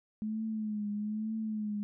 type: tone with vibrato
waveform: sine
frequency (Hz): 213.6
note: G#3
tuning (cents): +49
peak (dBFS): -32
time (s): 0.22-1.83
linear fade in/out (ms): 0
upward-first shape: triangle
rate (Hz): 1.1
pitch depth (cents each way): 67
effects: none

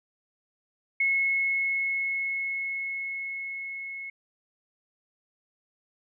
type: tone with level ramp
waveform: sine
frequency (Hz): 2182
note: C#7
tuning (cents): -28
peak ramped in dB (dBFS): -21 to -35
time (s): 1-4.1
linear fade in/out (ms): 5
effects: none

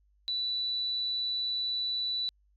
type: tone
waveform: sine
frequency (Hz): 3962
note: B7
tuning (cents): +5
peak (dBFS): -29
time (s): 0.28-2.29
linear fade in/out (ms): 0
effects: added 50 Hz sine -64 dBFS peak until 2.56 s + AAC 48 kbps

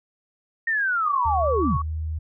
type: linear sweep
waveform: sine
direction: down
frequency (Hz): 1864.7 to 103.83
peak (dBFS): -20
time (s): 0.67-1.77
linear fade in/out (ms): 5
type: tone with vibrato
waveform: sine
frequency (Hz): 1134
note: C#6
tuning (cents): +39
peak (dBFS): -25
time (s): 1.06-1.82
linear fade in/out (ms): 5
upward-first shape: sine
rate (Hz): 5.3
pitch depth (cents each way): 48
type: tone with pitch glide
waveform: sine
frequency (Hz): 76.1 to 78.78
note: D#2 to D#2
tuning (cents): -38 to +22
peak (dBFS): -25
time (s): 1.25-2.19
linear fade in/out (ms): 10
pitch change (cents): +60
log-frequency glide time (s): 1.69-1.92
effects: none

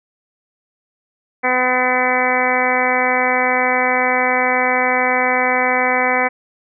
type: harmonic tone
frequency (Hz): 252.7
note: B3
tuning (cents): +40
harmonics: 1 / 2 / 3 / 4 / 5 / 6 / 7 / 8 / 9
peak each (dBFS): -26 / -21 / -20 / -23 / -26 / -26 / -24 / -20 / -22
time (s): 1.43-6.29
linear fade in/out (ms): 20
effects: none

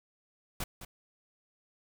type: noise with echo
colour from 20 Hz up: pink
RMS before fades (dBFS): -35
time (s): 0.6-0.64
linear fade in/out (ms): 5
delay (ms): 210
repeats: 1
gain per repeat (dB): -10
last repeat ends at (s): 0.85
effects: none

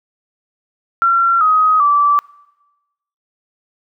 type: tone with pitch steps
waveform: sine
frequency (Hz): 1365 / 1259 / 1161.2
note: F6 / D#6 / D6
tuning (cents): -40 / +20 / -20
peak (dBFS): -9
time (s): 1.02-2.19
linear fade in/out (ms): 0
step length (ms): 390
effects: noise-tail reverb RT60 1.0 s tail -23 dB re dry

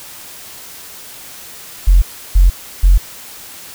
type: tone bursts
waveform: sine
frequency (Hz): 44.41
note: F1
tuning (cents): +30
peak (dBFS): -3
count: 3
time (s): 1.87-2.98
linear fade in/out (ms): 10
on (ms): 150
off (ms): 330
effects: tanh soft clip ceiling 0 dBFS + white hiss -34 dBFS RMS until 3.74 s

